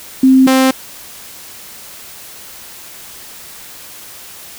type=tone pair in turn; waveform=sine / sawtooth; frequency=262.5 / 262.5 Hz; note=C4 / C4; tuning=+6 / +6 cents; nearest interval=unison; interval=0 cents; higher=neither; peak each=-4 dBFS; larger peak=neither; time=0.23-0.47 / 0.47-0.71 s; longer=neither; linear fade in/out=5 ms; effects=white hiss -34 dBFS RMS until 4.58 s

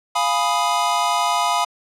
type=chord; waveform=square; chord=F half-diminished seventh; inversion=none; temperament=equal; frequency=698.5 / 830.6 / 987.8 / 1244.5 Hz; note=F5 / Ab5 / Cb6 / Eb6; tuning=0 / 0 / 0 / 0 cents; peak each=-24 / -25 / -22 / -24 dBFS; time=0.15-1.65 s; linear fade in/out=10 ms; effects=low-pass 10000 Hz 12 dB/octave

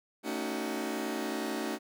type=chord; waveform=sawtooth; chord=D# half-diminished seventh; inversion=second; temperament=just; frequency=224 / 280 / 311.1 / 373.4 Hz; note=A3 / C#4 / D#4 / F#4; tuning=+31 / +18 / 0 / +16 cents; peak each=-34 dBFS; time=0.23-1.79 s; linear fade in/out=50 ms; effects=none

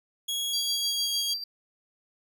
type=tone with pitch glide; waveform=sawtooth; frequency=3322 to 3272 Hz; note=G#7 to G#7; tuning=0 to -26 cents; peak=-25 dBFS; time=0.28-1.34 s; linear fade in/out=10 ms; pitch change=-26 cents; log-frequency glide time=0.69-1.14 s
type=tone with tremolo; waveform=triangle; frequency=4699 Hz; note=D8; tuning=in tune; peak=-26 dBFS; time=0.53-1.44 s; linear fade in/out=5 ms; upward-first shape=sine; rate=6.6 Hz; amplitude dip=65%
effects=none

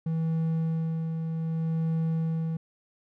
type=tone with tremolo; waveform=triangle; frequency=162.2 Hz; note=E3; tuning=28 cents flat; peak=-22 dBFS; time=0.06-2.57 s; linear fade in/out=5 ms; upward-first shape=sine; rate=0.65 Hz; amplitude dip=40%; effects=none

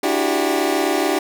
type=tone cluster; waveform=25% pulse; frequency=291.3 / 327.1 / 370.3 / 397.5 Hz; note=D4 / E4 / F#4 / G4; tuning=-14 / -13 / +1 / +24 cents; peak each=-19 dBFS; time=0.03-1.19 s; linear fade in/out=5 ms; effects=none

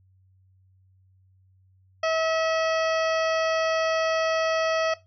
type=harmonic tone; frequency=645 Hz; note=E5; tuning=38 cents flat; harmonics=1 / 2 / 3 / 4 / 5 / 7 / 8 / 9; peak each=-23 / -29 / -33 / -35 / -37 / -40 / -41 / -42 dBFS; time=2.03-4.94 s; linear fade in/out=5 ms; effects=noise-tail reverb RT60 0.2 s tail -17 dB re dry + added 94 Hz sine -57 dBFS peak until 5.06 s

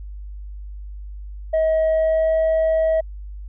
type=tone with pitch glide; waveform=sine; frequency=637 to 641.8 Hz; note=D#5 to E5; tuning=+41 to -46 cents; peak=-13 dBFS; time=1.53-3.01 s; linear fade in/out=10 ms; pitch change=+13 cents; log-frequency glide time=1.89-2.35 s; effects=tanh soft clip ceiling -14 dBFS + added 50 Hz sine -31 dBFS peak until 3.48 s

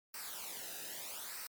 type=noise with flanger; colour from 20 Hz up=white; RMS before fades=-45 dBFS; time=0.14-1.47 s; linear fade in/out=2 ms; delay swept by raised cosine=0.29 to 0.92 ms; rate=0.79 Hz; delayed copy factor=-0.7; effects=MP3 96 kbps

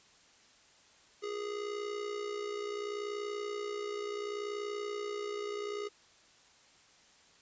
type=tone with amplitude modulation; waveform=square; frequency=413.2 Hz; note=G#4; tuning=9 cents flat; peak=-34 dBFS; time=1.22-5.89 s; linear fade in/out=20 ms; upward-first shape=sine; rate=60.7 Hz; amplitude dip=60%; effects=white hiss -62 dBFS RMS until 7.41 s + resampled to 16000 Hz

